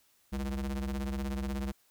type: ring-modulated tone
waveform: square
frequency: 69.1 Hz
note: C#2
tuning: 5 cents flat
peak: -30 dBFS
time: 0.32-1.72 s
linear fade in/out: 10 ms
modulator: 130 Hz
effects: white hiss -68 dBFS RMS until 1.9 s